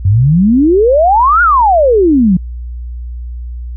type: exponential two-way sweep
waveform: sine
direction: up then down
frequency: 90.3 to 1467 to 171.6 Hz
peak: -5 dBFS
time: 0.05-2.37 s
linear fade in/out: 5 ms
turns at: 1.42 s
effects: added 60 Hz sine -20 dBFS peak until 3.76 s